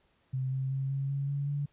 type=tone with pitch steps; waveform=sine; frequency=130.7 / 132.75 / 134.84 / 136.96 / 139.11 / 141.3 / 143.52 Hz; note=C3 / C3 / C#3 / C#3 / C#3 / C#3 / D3; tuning=-1 / +25 / -48 / -20 / +6 / +34 / -40 cents; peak=-29 dBFS; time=0.33-1.66 s; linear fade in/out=10 ms; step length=190 ms; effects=pink hiss -70 dBFS RMS until 1.72 s + resampled to 8000 Hz